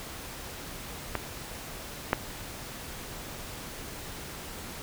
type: clicks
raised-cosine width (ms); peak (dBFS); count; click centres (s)
0.5; -13 / -7; 2; 1.153 / 2.131
effects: pink hiss -41 dBFS RMS until 4.82 s